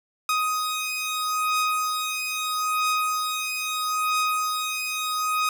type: beating tone pair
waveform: sawtooth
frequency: 1252 / 1252.77 Hz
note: D#6 / D#6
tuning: +10 / +11 cents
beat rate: 0.77 Hz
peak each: -22 / -24 dBFS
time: 0.29-5.49 s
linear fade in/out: 2 ms
effects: none